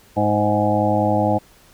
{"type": "harmonic tone with a mistuned harmonic", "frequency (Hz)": 104.6, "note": "G#2", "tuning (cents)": 13, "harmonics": [1, 2, 3, 5, 6, 7, 8], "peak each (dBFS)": [-23, -23, -23, -23, -23, -23, -23], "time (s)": [0.16, 1.39], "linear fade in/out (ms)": 20, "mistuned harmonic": 7, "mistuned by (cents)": 32, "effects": ["pink hiss -51 dBFS RMS until 1.73 s"]}